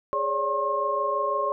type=tone cluster; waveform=sine; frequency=416.5 / 551 / 577 / 1073 Hz; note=G#4 / C#5 / D5 / C6; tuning=+5 / -11 / -31 / +43 cents; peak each=-32 / -32 / -29 / -25 dBFS; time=0.13-1.52 s; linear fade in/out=0 ms; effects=none